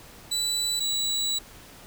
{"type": "tone pair in turn", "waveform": "30% pulse", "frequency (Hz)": [3960, 3921], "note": ["B7", "B7"], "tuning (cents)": [4, -13], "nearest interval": "unison", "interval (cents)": 17, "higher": "first", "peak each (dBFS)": -22, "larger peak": "neither", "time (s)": [[0.31, 0.8], [0.8, 1.39]], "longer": "second", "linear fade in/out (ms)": 10, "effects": ["pink hiss -48 dBFS RMS until 1.86 s"]}